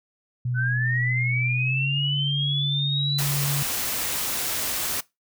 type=tone with pitch glide; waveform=sine; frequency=123.47 to 141.83 Hz; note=B2 to C#3; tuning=0 to +40 cents; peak=-23 dBFS; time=0.45-3.63 s; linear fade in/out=5 ms; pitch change=+240 cents; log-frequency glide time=1.52-1.99 s
type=linear sweep; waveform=sine; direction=up; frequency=1480 to 4029 Hz; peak=-24 dBFS; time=0.54-3.22 s; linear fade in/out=50 ms
type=noise; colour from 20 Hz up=white; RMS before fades=-27 dBFS; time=3.18-5.01 s; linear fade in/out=10 ms
effects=noise-tail reverb RT60 0.2 s tail -21 dB re dry